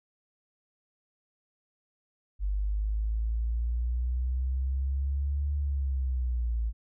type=linear two-way sweep; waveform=sine; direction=up then down; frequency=48.77 to 72.5 to 54.7 Hz; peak=-26 dBFS; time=2.39-6.73 s; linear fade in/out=50 ms; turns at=5.55 s; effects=none